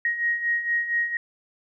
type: beating tone pair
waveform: sine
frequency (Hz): 1879 / 1883.3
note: A#6 / A#6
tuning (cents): +13 / +17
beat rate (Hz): 4.3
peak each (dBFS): -29 / -23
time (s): 0.05-1.17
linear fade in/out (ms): 2
effects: none